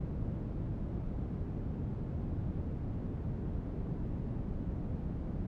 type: low-pass noise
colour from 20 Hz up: white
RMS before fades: -37 dBFS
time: 0-5.47 s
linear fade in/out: 10 ms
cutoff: 160 Hz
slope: 12 dB/octave
effects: none